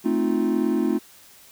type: chord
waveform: triangle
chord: F dominant seventh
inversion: first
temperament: equal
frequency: 220 / 261.6 / 311.1 / 349.2 Hz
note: A3 / C4 / Eb4 / F4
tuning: 0 / 0 / 0 / 0 cents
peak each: -23 dBFS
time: 0.04-0.99 s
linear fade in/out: 20 ms
effects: white hiss -50 dBFS RMS until 1.51 s